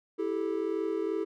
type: tone cluster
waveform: triangle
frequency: 329.1 / 393 / 435.6 Hz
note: E4 / G4 / A4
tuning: -3 / +4 / -17 cents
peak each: -31 dBFS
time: 0.18-1.25 s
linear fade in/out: 20 ms
effects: none